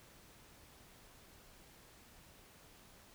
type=silence; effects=pink hiss -61 dBFS RMS until 3.14 s